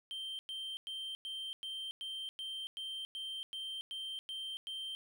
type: tone bursts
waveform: triangle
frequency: 3136 Hz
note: G7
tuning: in tune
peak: -38 dBFS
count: 13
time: 0.11-4.95 s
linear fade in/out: 0 ms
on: 280 ms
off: 100 ms
effects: none